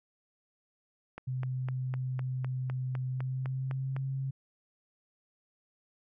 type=click train; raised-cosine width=0.5 ms; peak=-26 dBFS; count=12; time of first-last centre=1.18-3.965 s; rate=3.95 Hz
type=tone with pitch glide; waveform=sine; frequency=128.6 to 134.22 Hz; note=C3 to C3; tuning=-30 to +45 cents; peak=-31 dBFS; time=1.27-4.31 s; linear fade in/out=10 ms; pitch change=+75 cents; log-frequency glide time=3.07-4.06 s
effects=none